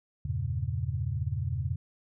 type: chord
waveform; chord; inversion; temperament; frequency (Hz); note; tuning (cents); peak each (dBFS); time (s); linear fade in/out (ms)
sine; E diminished seventh; none; equal with one note detuned; 82.41 / 98 / 116.54 / 137; E2 / G2 / Bb2 / Db3; 0 / 0 / 0 / -20; -34; 0.25-1.76; 5
effects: none